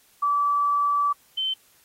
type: tone pair in turn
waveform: sine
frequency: 1155 / 3083 Hz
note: D6 / G7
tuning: -29 / -29 cents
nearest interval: octave + perfect fourth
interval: 1700 cents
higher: second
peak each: -19 / -23 dBFS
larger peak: first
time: 0.22-1.13 / 1.37-1.54 s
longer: first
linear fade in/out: 10 ms
effects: white hiss -59 dBFS RMS until 1.84 s + AAC 48 kbps